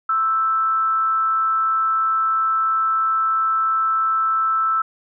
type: tone with frequency modulation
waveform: sine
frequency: 1318.5 Hz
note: E6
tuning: in tune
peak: -16 dBFS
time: 0.09-4.82 s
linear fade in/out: 5 ms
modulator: 247 Hz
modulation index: 0.23
effects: none